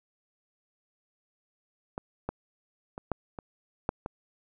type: clicks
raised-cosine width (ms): 1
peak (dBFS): -20 / -17 / -24 / -14 / -24 / -12 / -20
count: 7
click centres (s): 1.979 / 2.29 / 2.979 / 3.117 / 3.388 / 3.891 / 4.061
effects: none